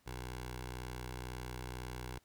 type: tone with notch filter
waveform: 10% pulse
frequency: 62 Hz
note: B1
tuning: 7 cents sharp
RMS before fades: -44 dBFS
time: 0.06-2.19 s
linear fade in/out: 10 ms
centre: 230 Hz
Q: 0.9
effects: pink hiss -72 dBFS RMS until 2.24 s